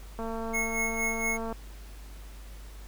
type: click train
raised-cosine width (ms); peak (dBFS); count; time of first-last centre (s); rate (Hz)
1; -23; 303; 0.19-1.526; 226
type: tone with tremolo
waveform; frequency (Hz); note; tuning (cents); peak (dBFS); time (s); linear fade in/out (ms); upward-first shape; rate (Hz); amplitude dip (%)
square; 2179; C#7; -30; -27; 0.53-1.38; 20; sine; 4.3; 65
effects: added 50 Hz sine -42 dBFS peak until 2.87 s + pink hiss -53 dBFS RMS until 2.87 s